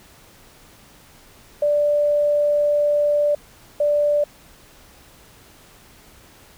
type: tone bursts at uneven times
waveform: sine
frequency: 587.3 Hz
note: D5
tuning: in tune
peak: -15 dBFS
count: 2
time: 1.62-3.35 / 3.8-4.24 s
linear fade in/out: 5 ms
effects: pink hiss -49 dBFS RMS until 6.57 s